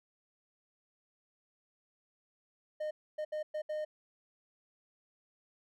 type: tone bursts at uneven times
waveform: triangle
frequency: 612 Hz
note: D#5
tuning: 29 cents flat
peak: -32 dBFS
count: 5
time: 2.8-2.91 / 3.18-3.25 / 3.32-3.43 / 3.54-3.62 / 3.69-3.85 s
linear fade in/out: 10 ms
effects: none